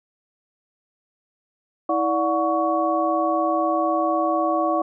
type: tone cluster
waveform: sine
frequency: 323.5 / 584 / 728 / 1120 Hz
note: E4 / D5 / F#5 / C#6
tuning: -32 / -10 / -28 / +18 cents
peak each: -24 dBFS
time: 1.89-4.82 s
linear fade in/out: 5 ms
effects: none